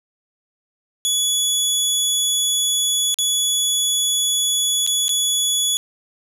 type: tone with dropouts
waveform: 20% pulse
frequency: 3400 Hz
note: G#7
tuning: 40 cents sharp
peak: -11 dBFS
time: 1.05-5.77 s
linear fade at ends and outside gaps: 0 ms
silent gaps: 3.143-3.187 / 4.865-4.874 / 5.082-5.092 s
effects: none